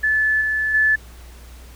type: tone with level steps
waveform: sine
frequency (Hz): 1736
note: A6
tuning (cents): -24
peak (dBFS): -15 / -18 / -13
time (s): 0.03-0.96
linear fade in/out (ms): 10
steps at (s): 0.41 / 0.74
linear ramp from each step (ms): 5
effects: added 60 Hz sine -39 dBFS peak until 1.75 s + pink hiss -47 dBFS RMS until 1.75 s